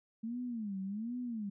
sine tone with vibrato, 217.8 Hz, A3, 17 cents flat, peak -36 dBFS, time 0.23-1.5 s, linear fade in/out 10 ms, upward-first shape sine, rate 1.3 Hz, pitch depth 230 cents each way, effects none

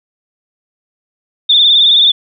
sine tone with vibrato, 3562 Hz, A7, 21 cents sharp, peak -5 dBFS, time 1.49-2.12 s, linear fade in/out 10 ms, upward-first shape triangle, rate 19 Hz, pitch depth 78 cents each way, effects none

